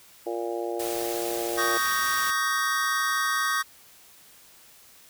harmonic tone, 116.54 Hz, A#2, in tune, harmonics 3 / 4 / 5 / 6 / 7, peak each -31 / -33 / -35 / -37 / -38 dBFS, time 0.26-1.78 s, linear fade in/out 10 ms
white noise, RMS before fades -35 dBFS, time 0.79-2.31 s, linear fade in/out 10 ms
square chord, Eb dominant seventh, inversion third, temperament just, 1120.1 / 1244.5 / 1555.6 / 1866.8 Hz, Db6 / Eb6 / G6 / Bb6, +18 / 0 / -14 / +2 cents, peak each -30 dBFS, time 1.57-3.63 s, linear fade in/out 20 ms
effects white hiss -53 dBFS RMS until 5.09 s

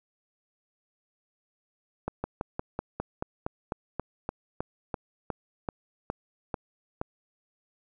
slowing click train, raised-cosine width 1 ms, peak -16 dBFS, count 18, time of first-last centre 2.08-7.014 s, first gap 160 ms, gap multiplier 1.07, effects none

